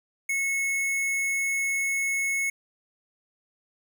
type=tone; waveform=square; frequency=2191 Hz; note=C#7; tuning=21 cents flat; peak=-25 dBFS; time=0.29-2.5 s; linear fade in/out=5 ms; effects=none